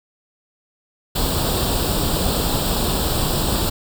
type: noise with comb filter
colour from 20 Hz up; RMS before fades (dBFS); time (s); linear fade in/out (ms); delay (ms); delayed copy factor
pink; -20; 1.15-3.7; 10; 0.24; +0.75
effects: none